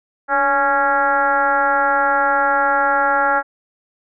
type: tone with frequency modulation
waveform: sine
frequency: 1108.7 Hz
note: C#6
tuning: in tune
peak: -13 dBFS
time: 0.28-3.43 s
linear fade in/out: 50 ms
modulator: 273 Hz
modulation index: 2
effects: none